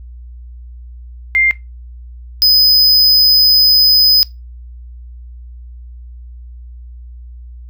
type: tone pair in turn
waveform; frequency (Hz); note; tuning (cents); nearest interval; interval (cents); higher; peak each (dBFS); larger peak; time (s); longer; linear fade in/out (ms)
sine / square; 2103 / 5018; C7 / D#8; +8 / +14; octave + minor third; 1506; second; -9 / -7; second; 1.35-1.51 / 2.42-4.23; second; 0
effects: noise-tail reverb RT60 0.2 s tail -18 dB re dry + added 60 Hz sine -30 dBFS peak until 7.69 s